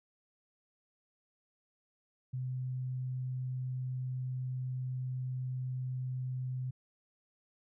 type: tone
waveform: sine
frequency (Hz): 128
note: C3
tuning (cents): -38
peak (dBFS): -34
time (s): 2.33-6.71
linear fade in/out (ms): 10
effects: none